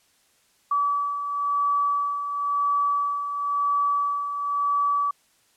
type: beating tone pair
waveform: sine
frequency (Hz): 1147 / 1147.97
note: D6 / D6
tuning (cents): -41 / -40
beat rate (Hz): 0.97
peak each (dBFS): -30 / -22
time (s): 0.71-5.11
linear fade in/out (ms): 5
effects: white hiss -63 dBFS RMS until 5.56 s + low-pass 11000 Hz 12 dB/octave